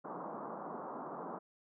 white band-pass noise, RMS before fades -44 dBFS, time 0.04-1.39 s, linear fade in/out 10 ms, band 160 to 1200 Hz, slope 48 dB/octave, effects none

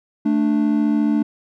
triangle tone pair together, 220 / 294.3 Hz, A3 / D4, 0 / +4 cents, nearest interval perfect fourth, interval 504 cents, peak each -16 dBFS, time 0.25-1.23 s, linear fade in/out 10 ms, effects none

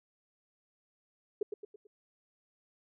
sine tone with echo, 415.3 Hz, G#4, in tune, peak -27 dBFS, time 1.41-1.43 s, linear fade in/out 5 ms, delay 110 ms, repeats 4, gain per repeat -7 dB, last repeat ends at 1.87 s, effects none

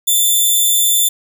5% pulse tone, 3538 Hz, A7, 9 cents sharp, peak -3 dBFS, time 0.07-1.09 s, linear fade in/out 10 ms, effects none

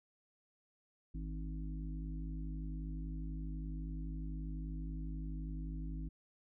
harmonic tone with a mistuned harmonic, 51.91 Hz, G#1, in tune, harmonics 1 / 3 / 5 / 6, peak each -40 / -46 / -50 / -53 dBFS, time 1.14-6.09 s, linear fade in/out 10 ms, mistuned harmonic 3, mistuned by +54 cents, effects none

